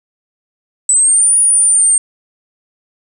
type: exponential two-way sweep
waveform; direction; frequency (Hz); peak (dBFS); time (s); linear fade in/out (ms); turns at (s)
sine; up then down; 7902 to 9700 to 8640; -7; 0.89-1.98; 2; 1.39
effects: none